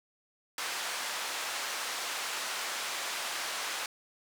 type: band-pass noise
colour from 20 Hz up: pink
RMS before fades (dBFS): -36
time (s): 0.58-3.86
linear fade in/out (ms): 2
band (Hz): 890 to 8800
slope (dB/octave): 12
effects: none